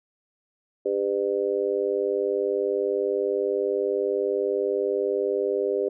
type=harmonic tone; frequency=100 Hz; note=G2; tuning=35 cents sharp; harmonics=3 / 4 / 5 / 6; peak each=-35 / -24 / -27 / -31 dBFS; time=0.85-5.89 s; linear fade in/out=10 ms; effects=none

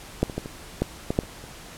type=clicks; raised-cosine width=2 ms; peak=-6 / -21 / -13 / -21 / -8 / -10 / -6 / -27 / -28 dBFS; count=9; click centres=0.23 / 0.298 / 0.38 / 0.459 / 0.82 / 1.105 / 1.189 / 1.235 / 1.44 s; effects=pink hiss -43 dBFS RMS until 1.77 s + low-pass 12000 Hz 12 dB/octave

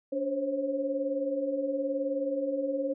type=tone cluster; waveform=sine; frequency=286.2 / 522 / 541 Hz; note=D4 / C5 / C#5; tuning=-45 / -4 / -42 cents; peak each=-33 / -35 / -30 dBFS; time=0.12-2.94 s; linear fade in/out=10 ms; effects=none

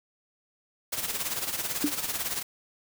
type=noise with tremolo; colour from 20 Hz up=white; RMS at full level=-29 dBFS; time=0.92-2.43 s; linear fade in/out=10 ms; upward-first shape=sine; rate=18 Hz; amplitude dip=65%
type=tone with exponential decay; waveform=sine; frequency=293.7 Hz; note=D4; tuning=in tune; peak=-18 dBFS; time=1.84-1.95 s; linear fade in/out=2 ms; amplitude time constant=23 ms
effects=none

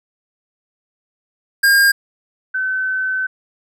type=tone pair in turn; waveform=square / sine; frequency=1613 / 1523.8 Hz; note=G6 / G6; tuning=+49 / -49 cents; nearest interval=minor second; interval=98 cents; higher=first; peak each=-10 / -17 dBFS; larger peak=first; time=1.63-1.92 / 2.54-3.27 s; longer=second; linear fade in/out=10 ms; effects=none

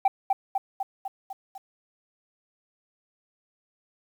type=tone with echo; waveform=sine; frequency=779 Hz; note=G5; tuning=11 cents flat; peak=-13 dBFS; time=0.05-0.08 s; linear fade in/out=5 ms; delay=250 ms; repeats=6; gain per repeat=-4 dB; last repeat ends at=1.58 s; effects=tanh soft clip ceiling -15 dBFS + 9-bit

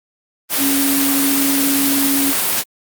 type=tone in noise; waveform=sine; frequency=276.9 Hz; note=C#4; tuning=2 cents flat; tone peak=-16 dBFS; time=0.57-2.34 s; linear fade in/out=50 ms; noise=white; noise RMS=-17 dBFS; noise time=0.49-2.64 s; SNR=-2 dB; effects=high-pass 150 Hz 12 dB/octave + Opus 32 kbps

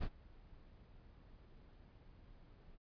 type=noise with ADSR envelope; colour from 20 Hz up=brown; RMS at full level=-36 dBFS; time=0-2.78 s; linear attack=28 ms; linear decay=61 ms; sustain=-24 dB; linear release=38 ms; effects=resampled to 11025 Hz

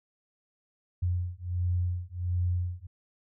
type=beating tone pair; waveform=sine; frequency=88.3 / 89.7 Hz; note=F2 / F2; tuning=+20 / +47 cents; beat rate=1.4 Hz; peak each=-30 dBFS; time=1.02-2.87 s; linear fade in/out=10 ms; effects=none

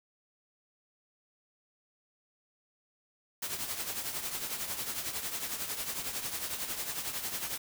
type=noise with tremolo; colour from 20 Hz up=white; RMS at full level=-34 dBFS; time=3.42-7.58 s; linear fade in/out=5 ms; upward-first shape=triangle; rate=11 Hz; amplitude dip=65%; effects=none

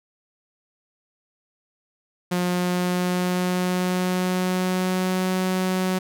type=tone with pitch glide; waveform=sawtooth; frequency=178.6 to 185.65 Hz; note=F3 to F#3; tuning=+39 to +6 cents; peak=-17 dBFS; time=2.31-5.99 s; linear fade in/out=10 ms; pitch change=+67 cents; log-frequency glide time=2.44-5.34 s; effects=none

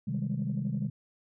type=chord; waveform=sine; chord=Ab major seventh; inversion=first; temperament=equal with one note detuned; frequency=130.81 / 156.19 / 196 / 207.7 Hz; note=C3 / Eb3 / G3 / Ab3; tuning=0 / +7 / 0 / 0 cents; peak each=-33 / -34 / -34 / -34 dBFS; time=0.07-0.9 s; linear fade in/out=10 ms; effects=tanh soft clip ceiling -22 dBFS

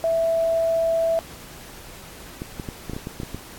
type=tone; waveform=sine; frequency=659.3 Hz; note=E5; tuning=in tune; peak=-18 dBFS; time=0.04-1.19 s; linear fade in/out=0 ms
type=clicks; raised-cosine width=3 ms; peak=-17 dBFS; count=10; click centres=2.419 / 2.598 / 2.688 / 2.897 / 2.934 / 2.965 / 3.071 / 3.201 / 3.233 / 3.346 s
effects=pink hiss -42 dBFS RMS until 3.58 s + AAC 64 kbps

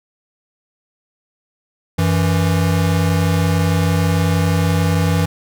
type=tone pair together; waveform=square; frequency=93.6 / 164.81 Hz; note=F#2 / E3; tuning=+20 / 0 cents; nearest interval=minor seventh; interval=980 cents; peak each=-17 / -17 dBFS; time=1.98-5.26 s; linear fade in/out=10 ms; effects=none

